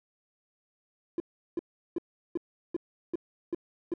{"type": "tone bursts", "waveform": "triangle", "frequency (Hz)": 342.4, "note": "F4", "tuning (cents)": -34, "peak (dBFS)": -24, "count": 8, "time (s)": [1.18, 3.938], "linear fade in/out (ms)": 2, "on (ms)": 21, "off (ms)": 370, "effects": ["tanh soft clip ceiling -23 dBFS"]}